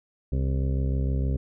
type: harmonic tone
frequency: 66.5 Hz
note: C2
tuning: 29 cents sharp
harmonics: 1 / 2 / 3 / 4 / 6 / 7 / 8 / 9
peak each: -24 / -28 / -37 / -36 / -40 / -44 / -44 / -51 dBFS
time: 0.32-1.37 s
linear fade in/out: 5 ms
effects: none